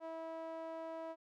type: tone with band-pass filter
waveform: sawtooth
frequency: 325.3 Hz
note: E4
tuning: 23 cents flat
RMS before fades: -45 dBFS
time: 0-1.16 s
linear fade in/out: 50 ms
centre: 740 Hz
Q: 2.8
effects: none